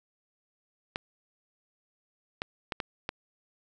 clicks, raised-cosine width 0.3 ms, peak -15 dBFS, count 5, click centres 0.959 / 2.419 / 2.722 / 2.802 / 3.091 s, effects none

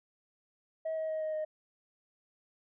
sine tone with pitch steps, 640 / 634.8 / 629.7 / 624.7 / 619.6 Hz, D#5 / D#5 / D#5 / D#5 / D#5, +49 / +35 / +21 / +7 / -7 cents, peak -30 dBFS, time 0.85-1.45 s, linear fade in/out 10 ms, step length 120 ms, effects tanh soft clip ceiling -30 dBFS

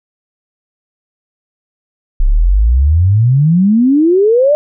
sine exponential sweep, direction up, 31.49 to 610 Hz, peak -6 dBFS, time 2.2-4.55 s, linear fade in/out 0 ms, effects none

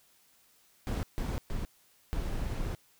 brown noise bursts at uneven times, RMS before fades -33 dBFS, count 4, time 0.87-1.03 / 1.18-1.38 / 1.5-1.65 / 2.13-2.75 s, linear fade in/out 0 ms, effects white hiss -65 dBFS RMS until 2.99 s

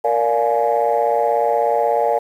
sine chord, Bb dominant seventh, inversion none, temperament just, 466.2 / 582.7 / 699.2 / 839.1 Hz, Bb4 / D5 / F5 / Ab5, 0 / -14 / +2 / +18 cents, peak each -19 dBFS, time 0.04-2.19 s, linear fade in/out 10 ms, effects tanh soft clip ceiling -7 dBFS + 8-bit

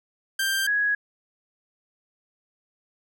sawtooth / sine tone pair in turn, 1579 / 1666.6 Hz, G6 / G#6, +12 / +6 cents, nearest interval minor second, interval 94 cents, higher second, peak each -19 / -20 dBFS, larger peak first, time 0.39-0.67 / 0.67-0.95 s, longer neither, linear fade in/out 5 ms, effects none

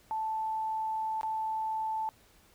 sine tone with dropouts, 878 Hz, A5, 4 cents flat, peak -30 dBFS, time 0.11-2.09 s, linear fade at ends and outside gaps 0 ms, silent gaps 1.211-1.232 s, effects pink hiss -62 dBFS RMS until 2.54 s

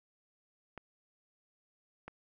clicks, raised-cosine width 0.5 ms, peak -29 dBFS, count 2, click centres 0.777 / 2.08 s, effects none

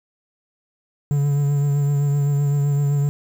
triangle tone with vibrato, 143.1 Hz, D3, 45 cents flat, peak -14 dBFS, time 1.11-3.09 s, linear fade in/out 0 ms, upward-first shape triangle, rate 7.8 Hz, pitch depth 31 cents each way, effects 7-bit

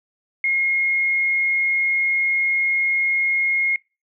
sine tone, 2150 Hz, C7, 47 cents sharp, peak -17 dBFS, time 0.44-3.76 s, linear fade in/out 2 ms, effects noise-tail reverb RT60 0.3 s tail -25 dB re dry

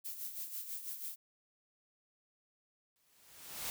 violet noise with tremolo, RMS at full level -41 dBFS, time 0.04-1.16 s, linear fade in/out 20 ms, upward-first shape sine, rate 6.1 Hz, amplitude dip 60%
white noise with exponential growth, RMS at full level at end -38 dBFS, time 2.96-3.7 s, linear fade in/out 0 ms, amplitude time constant 160 ms
effects none

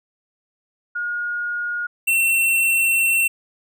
sine / square tone pair in turn, 1434 / 2707 Hz, F6 / E7, +45 / +45 cents, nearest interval major seventh, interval 1100 cents, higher second, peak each -22 / -16 dBFS, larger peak second, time 0.95-1.87 / 2.07-3.28 s, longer second, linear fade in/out 10 ms, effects none

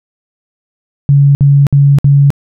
sine tone bursts, 141 Hz, C#3, 30 cents sharp, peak -3 dBFS, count 4, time 1.09-2.304 s, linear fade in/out 0 ms, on 260 ms, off 58 ms, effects none

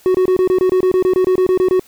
triangle tone bursts, 370.4 Hz, F#4, 2 cents sharp, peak -8 dBFS, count 16, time 0.06-1.795 s, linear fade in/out 0 ms, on 85 ms, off 25 ms, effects white hiss -48 dBFS RMS until 1.87 s

